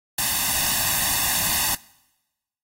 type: noise with comb filter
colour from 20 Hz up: white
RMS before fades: -22 dBFS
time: 0.18-1.75 s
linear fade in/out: 5 ms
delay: 1.1 ms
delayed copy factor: +0.85
effects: noise-tail reverb RT60 1.0 s tail -23 dB re dry + AAC 48 kbps